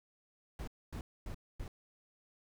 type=noise bursts; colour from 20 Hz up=brown; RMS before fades=-42 dBFS; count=4; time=0.59-1.68 s; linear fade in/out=2 ms; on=85 ms; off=250 ms; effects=none